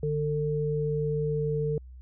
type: tone pair together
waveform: sine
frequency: 149.9 / 448 Hz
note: D3 / A4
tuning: +36 / +31 cents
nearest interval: octave + perfect fifth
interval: 1895 cents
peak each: -28 dBFS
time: 0.03-1.78 s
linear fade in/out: 2 ms
effects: added 63 Hz sine -43 dBFS peak until 2.01 s